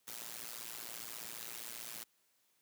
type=noise with amplitude modulation; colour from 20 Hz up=white; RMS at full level=-42 dBFS; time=0.07-2.04 s; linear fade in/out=10 ms; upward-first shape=sine; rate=115 Hz; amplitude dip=100%; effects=white hiss -75 dBFS RMS until 2.61 s + high-pass 100 Hz 12 dB/octave